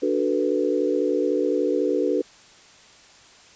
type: chord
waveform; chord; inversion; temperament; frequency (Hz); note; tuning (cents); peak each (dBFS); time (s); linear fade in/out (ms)
sine; B minor seventh; first; equal; 293.7 / 370 / 440 / 493.9; D4 / F#4 / A4 / B4; 0 / 0 / 0 / 0; -25; 0.02-2.22; 10
effects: white hiss -50 dBFS RMS until 3.55 s + resampled to 16000 Hz